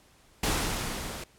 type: noise with level ramp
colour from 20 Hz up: pink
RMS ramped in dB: -26 to -39 dBFS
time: 0.43-1.24 s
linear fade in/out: 5 ms
effects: pink hiss -60 dBFS RMS until 1.38 s + low-pass 12000 Hz 12 dB/octave